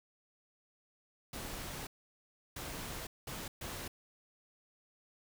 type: noise bursts at uneven times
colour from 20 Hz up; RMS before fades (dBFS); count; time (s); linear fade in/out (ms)
pink; -43; 4; 1.33-1.87 / 2.56-3.07 / 3.27-3.48 / 3.61-3.88; 5
effects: none